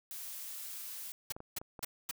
blue noise, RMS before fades -44 dBFS, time 0.11-1.12 s, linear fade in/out 0 ms
white noise bursts, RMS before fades -37 dBFS, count 4, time 1.3-2.112 s, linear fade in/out 5 ms, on 23 ms, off 240 ms
clicks, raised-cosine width 1 ms, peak -32 dBFS, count 4, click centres 1.365 / 1.404 / 1.615 / 1.792 s
effects none

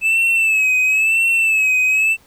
triangle tone with vibrato, 2608 Hz, E7, 19 cents flat, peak -11 dBFS, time 0.01-2.17 s, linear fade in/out 50 ms, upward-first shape sine, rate 0.98 Hz, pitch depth 66 cents each way, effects pink hiss -52 dBFS RMS until 2.26 s

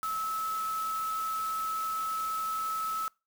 sine tone in noise, 1300 Hz, E6, 24 cents flat, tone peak -30 dBFS, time 0.03-3.08 s, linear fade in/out 0 ms, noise white, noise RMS -44 dBFS, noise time 0.03-3.08 s, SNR +11 dB, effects noise-tail reverb RT60 0.3 s tail -26 dB re dry

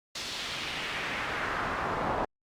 brown noise with band-pass filter sweep, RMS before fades -33 dBFS, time 0.15-2.25 s, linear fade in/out 5 ms, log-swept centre 4700 to 850 Hz, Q 1.6, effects Opus 48 kbps

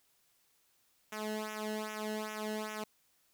sawtooth tone with flanger, 214.7 Hz, A3, 42 cents flat, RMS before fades -39 dBFS, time 1.12-2.84 s, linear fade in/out 5 ms, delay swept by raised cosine 0.22 to 0.87 ms, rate 2.5 Hz, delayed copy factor -0.95, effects white hiss -72 dBFS RMS until 3.33 s

